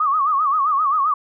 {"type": "tone with vibrato", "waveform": "sine", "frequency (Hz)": 1174.7, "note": "D6", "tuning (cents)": 0, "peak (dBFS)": -15, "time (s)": [0, 1.14], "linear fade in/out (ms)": 5, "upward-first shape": "sine", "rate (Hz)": 7.6, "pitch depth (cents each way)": 140, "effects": []}